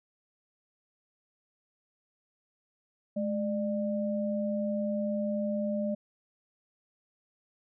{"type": "tone pair together", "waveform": "sine", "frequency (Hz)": [211.4, 598], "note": ["G#3", "D5"], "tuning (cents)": [31, 31], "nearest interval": "octave + tritone", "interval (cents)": 1800, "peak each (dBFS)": [-30, -32], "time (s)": [3.16, 5.95], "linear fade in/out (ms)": 10, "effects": []}